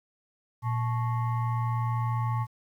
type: tone with frequency modulation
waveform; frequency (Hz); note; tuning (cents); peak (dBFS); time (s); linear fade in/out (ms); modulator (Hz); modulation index
sine; 116.9; A#2; +5; -25; 0.62-2.47; 50; 987; 0.64
effects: 10-bit